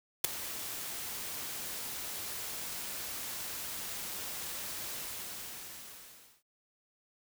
white noise with ADSR envelope, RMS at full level -23 dBFS, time 0.24-6.43 s, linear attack 6 ms, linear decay 7 ms, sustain -17 dB, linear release 1500 ms, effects none

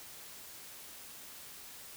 silence, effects white hiss -50 dBFS RMS until 1.96 s

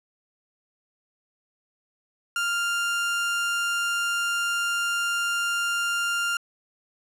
30% pulse tone, 1396.9 Hz, F6, in tune, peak -21 dBFS, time 2.36-6.37 s, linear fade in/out 2 ms, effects low-pass 12000 Hz 12 dB/octave

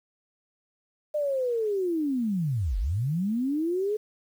sine linear two-way sweep, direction down then up, 608 to 41.64 to 433.7 Hz, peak -24 dBFS, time 1.14-3.97 s, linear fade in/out 10 ms, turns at 2.78 s, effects 9-bit

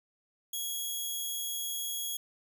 10% pulse tone, 3322 Hz, G#7, in tune, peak -25 dBFS, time 0.53-2.17 s, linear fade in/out 5 ms, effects none

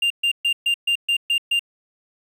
triangle tone bursts, 2794 Hz, F7, in tune, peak -15 dBFS, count 8, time 0.02-1.594 s, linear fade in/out 5 ms, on 83 ms, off 130 ms, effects 9-bit

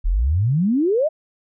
sine exponential sweep, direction up, 36.3 to 659 Hz, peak -15 dBFS, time 0.04-1.09 s, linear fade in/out 20 ms, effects none

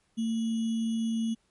sine tone with sample-and-hold, 225.8 Hz, A3, 45 cents sharp, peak -26 dBFS, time 0.17-1.35 s, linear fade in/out 20 ms, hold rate 3150 Hz, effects pink hiss -71 dBFS RMS until 1.5 s + MP3 48 kbps

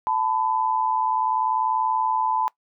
sine tone pair together, 880 / 1000.7 Hz, A5 / B5, 0 / +23 cents, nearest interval major second, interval 223 cents, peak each -23 dBFS, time 0.07-2.48 s, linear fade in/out 0 ms, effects noise-tail reverb RT60 0.1 s tail -21 dB re dry

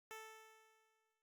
10% pulse tone with exponential decay, 440 Hz, A4, in tune, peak -40 dBFS, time 0.11-1.22 s, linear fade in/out 0 ms, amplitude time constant 240 ms, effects Opus 48 kbps

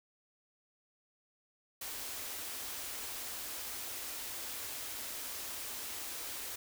white band-stop noise, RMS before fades -42 dBFS, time 1.81-6.56 s, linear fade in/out 5 ms, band 120 to 220 Hz, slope 96 dB/octave, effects none

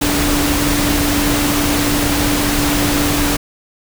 sine tone in noise, 290.6 Hz, D4, 18 cents flat, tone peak -17 dBFS, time 0.01-3.37 s, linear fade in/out 10 ms, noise pink, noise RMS -17 dBFS, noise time 0.01-3.37 s, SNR -3 dB, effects none

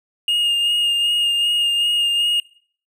triangle tone with vibrato, 2840 Hz, F7, 28 cents sharp, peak -14 dBFS, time 0.28-2.4 s, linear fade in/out 2 ms, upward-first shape sine, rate 2.6 Hz, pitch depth 17 cents each way, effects noise-tail reverb RT60 0.5 s tail -21 dB re dry

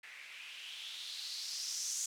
violet noise with low-pass filter sweep, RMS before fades -43 dBFS, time 0.03-2.06 s, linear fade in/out 5 ms, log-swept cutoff 2000 to 6800 Hz, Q 4.1, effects none

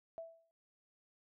sine tone with exponential decay, 659.3 Hz, E5, in tune, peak -40 dBFS, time 0.18-0.51 s, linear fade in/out 0 ms, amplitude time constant 71 ms, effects none

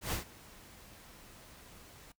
pink noise with ADSR envelope, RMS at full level -34 dBFS, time 0.01-2.12 s, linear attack 110 ms, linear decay 120 ms, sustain -21 dB, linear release 4 ms, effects noise-tail reverb RT60 0.1 s tail -18 dB re dry

